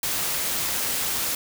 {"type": "noise", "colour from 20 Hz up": "white", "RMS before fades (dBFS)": -26, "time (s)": [0.03, 1.35], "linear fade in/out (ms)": 2, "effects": []}